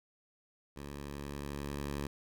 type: tone with level ramp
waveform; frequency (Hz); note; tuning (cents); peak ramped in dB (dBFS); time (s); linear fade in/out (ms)
10% pulse; 71.2; C#2; +47; -35 to -27; 0.76-2.07; 5
effects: none